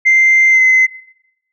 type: tone with pitch glide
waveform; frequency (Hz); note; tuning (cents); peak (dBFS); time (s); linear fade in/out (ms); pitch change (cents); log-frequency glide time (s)
sine; 2086 to 2051; C7 to C7; -6 to -35; -5; 0.05-0.87; 20; -29; 0.5-0.62
effects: noise-tail reverb RT60 0.9 s tail -20 dB re dry + tanh soft clip ceiling -3 dBFS